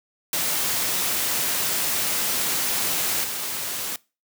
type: noise with level steps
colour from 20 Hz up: white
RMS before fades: -24 / -29 dBFS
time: 0.33-3.96 s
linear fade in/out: 2 ms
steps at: 3.24 s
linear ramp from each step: 2 ms
effects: noise-tail reverb RT60 0.3 s tail -23 dB re dry + high-pass 100 Hz 12 dB/octave